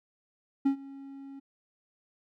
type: tone with ADSR envelope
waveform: triangle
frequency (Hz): 274.3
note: C#4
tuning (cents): -18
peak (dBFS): -18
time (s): 0.65-1.4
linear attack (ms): 12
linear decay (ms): 96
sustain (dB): -22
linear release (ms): 13
effects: none